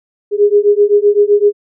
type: beating tone pair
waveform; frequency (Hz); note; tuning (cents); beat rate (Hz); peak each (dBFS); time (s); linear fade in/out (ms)
sine; 407.6 / 415.4; G#4 / G#4; -32 / 0; 7.8; -10; 0.31-1.53; 50
effects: none